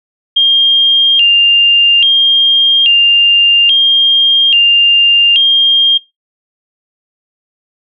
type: tone with vibrato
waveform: sine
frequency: 3000 Hz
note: F#7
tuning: 23 cents sharp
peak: -4 dBFS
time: 0.36-5.98 s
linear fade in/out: 10 ms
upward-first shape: square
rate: 0.6 Hz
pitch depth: 120 cents each way
effects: noise-tail reverb RT60 0.2 s tail -21 dB re dry